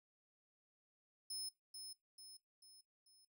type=tone with echo; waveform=25% pulse; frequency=5200 Hz; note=E8; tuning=24 cents flat; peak=-39 dBFS; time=1.3-1.49 s; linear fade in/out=5 ms; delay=440 ms; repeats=4; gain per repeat=-6 dB; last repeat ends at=3.25 s; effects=noise-tail reverb RT60 0.2 s tail -20 dB re dry